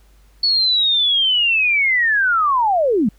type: linear sweep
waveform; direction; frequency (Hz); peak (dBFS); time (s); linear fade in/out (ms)
sine; down; 4438 to 183.9; -13; 0.43-3.09; 5
effects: added 50 Hz sine -48 dBFS peak until 3.18 s + pink hiss -58 dBFS RMS until 3.18 s